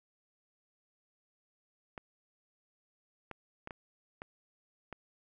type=clicks; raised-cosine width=0.5 ms; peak=-27 dBFS; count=6; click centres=1.978 / 3.313 / 3.674 / 3.708 / 4.219 / 4.927 s; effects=none